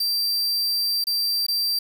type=tone with dropouts; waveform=45% pulse; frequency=4699 Hz; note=D8; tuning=in tune; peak=-20 dBFS; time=0-1.79 s; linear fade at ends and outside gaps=5 ms; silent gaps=1.041-1.069 / 1.466-1.483 s; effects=8-bit